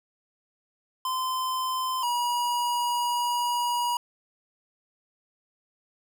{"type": "tone pair in turn", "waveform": "square", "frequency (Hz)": [1031, 963.3], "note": ["C6", "B5"], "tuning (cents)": [-26, -43], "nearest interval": "minor second", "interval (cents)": 117, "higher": "first", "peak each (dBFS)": [-27, -25], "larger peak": "second", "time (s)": [[1.05, 2.03], [2.03, 3.97]], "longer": "second", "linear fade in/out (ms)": 2, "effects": []}